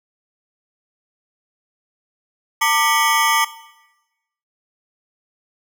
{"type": "ring-modulated tone", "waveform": "25% pulse", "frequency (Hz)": 1046.5, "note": "C6", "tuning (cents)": 0, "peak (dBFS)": -7, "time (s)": [2.61, 3.45], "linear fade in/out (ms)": 10, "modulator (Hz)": 139, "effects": ["noise-tail reverb RT60 1.0 s tail -17 dB re dry"]}